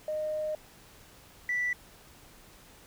sine tone pair in turn, 615 / 1967.8 Hz, D#5 / B6, -20 / -7 cents, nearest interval octave + minor sixth, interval 2013 cents, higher second, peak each -29 / -26 dBFS, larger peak second, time 0.08-0.55 / 1.49-1.73 s, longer first, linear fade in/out 2 ms, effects tanh soft clip ceiling -23 dBFS + pink hiss -55 dBFS RMS until 2.86 s

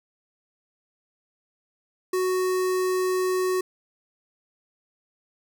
square tone with notch filter, 370 Hz, F#4, in tune, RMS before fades -24 dBFS, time 2.13-3.61 s, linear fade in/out 5 ms, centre 3100 Hz, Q 1.4, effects none

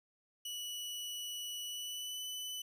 sawtooth tone with pitch glide, 2946 to 2996 Hz, F#7 to F#7, -8 to +21 cents, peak -37 dBFS, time 0.45-2.62 s, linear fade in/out 5 ms, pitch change +29 cents, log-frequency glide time 1.65-2.22 s, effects none

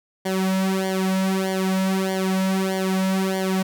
sawtooth tone with flanger, 189.8 Hz, F#3, 44 cents sharp, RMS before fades -22 dBFS, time 0.25-3.63 s, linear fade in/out 10 ms, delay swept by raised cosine 0.77 to 2.57 ms, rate 1.6 Hz, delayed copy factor -1, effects none

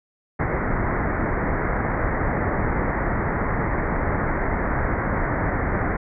pink low-pass noise, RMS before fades -23 dBFS, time 0.39-5.97 s, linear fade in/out 10 ms, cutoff 2100 Hz, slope 96 dB/octave, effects none

